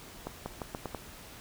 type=accelerating click train; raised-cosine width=1 ms; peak=-21 dBFS; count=6; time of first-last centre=0.27-0.947 s; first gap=190 ms; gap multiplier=0.83; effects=pink hiss -49 dBFS RMS until 1.4 s